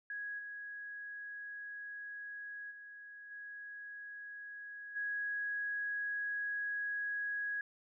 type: tone with level steps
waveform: sine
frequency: 1661.2 Hz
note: G#6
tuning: in tune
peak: -39 / -43 / -49 / -45 / -35 dBFS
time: 0.1-7.61 s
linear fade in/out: 2 ms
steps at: 0.38 / 2.7 / 3.3 / 4.95 s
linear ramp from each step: 20 ms
effects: none

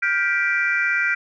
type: chord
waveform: sine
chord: G dominant seventh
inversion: third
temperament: just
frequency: 1411.2 / 1568 / 1960 / 2352 Hz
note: F6 / G6 / B6 / D7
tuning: +18 / 0 / -14 / +2 cents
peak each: -23 dBFS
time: 0.02-1.15 s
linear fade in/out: 10 ms
effects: tanh soft clip ceiling -8 dBFS

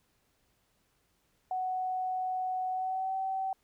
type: tone with pitch glide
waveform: sine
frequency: 743 to 765.7 Hz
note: F#5 to G5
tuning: +7 to -41 cents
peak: -30 dBFS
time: 1.51-3.53 s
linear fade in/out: 2 ms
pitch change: +52 cents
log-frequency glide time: 2.7-3.16 s
effects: pink hiss -73 dBFS RMS until 3.63 s

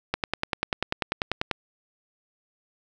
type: click train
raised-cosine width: 0.3 ms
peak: -8 dBFS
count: 15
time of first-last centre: 0.14-1.513 s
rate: 10.2 Hz
effects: none

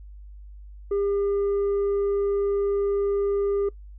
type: tone with tanh clipping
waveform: sine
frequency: 401.8 Hz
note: G4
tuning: 43 cents sharp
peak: -22 dBFS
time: 0.91-3.69 s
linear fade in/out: 5 ms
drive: 3 dB
effects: noise-tail reverb RT60 0.1 s tail -21 dB re dry + added 50 Hz sine -40 dBFS peak until 3.98 s

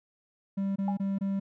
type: tone bursts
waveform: triangle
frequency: 196 Hz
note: G3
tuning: in tune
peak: -25 dBFS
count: 4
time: 0.57-1.399 s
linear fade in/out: 10 ms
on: 190 ms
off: 23 ms
type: tone with exponential decay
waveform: sine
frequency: 820 Hz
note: G#5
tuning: 22 cents flat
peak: -27 dBFS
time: 0.88-1.02 s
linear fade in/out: 2 ms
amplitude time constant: 29 ms
effects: none

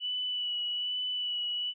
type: tone with vibrato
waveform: sine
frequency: 2960 Hz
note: F#7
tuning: in tune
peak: -30 dBFS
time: 0-1.74 s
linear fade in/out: 50 ms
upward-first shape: sine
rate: 1.2 Hz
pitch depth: 19 cents each way
effects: none

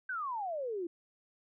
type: exponential sweep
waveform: sine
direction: down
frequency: 1573 to 329.6 Hz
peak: -34 dBFS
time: 0.09-0.87 s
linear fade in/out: 5 ms
effects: none

